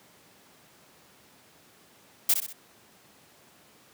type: noise with echo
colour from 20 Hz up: blue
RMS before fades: -21 dBFS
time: 2.29-2.34 s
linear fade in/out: 5 ms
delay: 63 ms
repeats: 3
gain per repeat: -7 dB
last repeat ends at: 2.529 s
effects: pink hiss -57 dBFS RMS until 3.93 s + high-pass 150 Hz 12 dB/octave